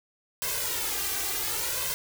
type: noise with flanger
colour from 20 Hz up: white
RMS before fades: -30 dBFS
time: 0.42-1.94 s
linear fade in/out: 0 ms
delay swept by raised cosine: 1.9 to 2.57 ms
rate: 0.66 Hz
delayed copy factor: +0.95
effects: none